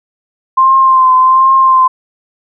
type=tone with vibrato; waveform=sine; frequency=1046.5 Hz; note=C6; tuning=in tune; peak=-4 dBFS; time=0.57-1.88 s; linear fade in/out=10 ms; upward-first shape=triangle; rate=1.3 Hz; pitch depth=35 cents each way; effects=none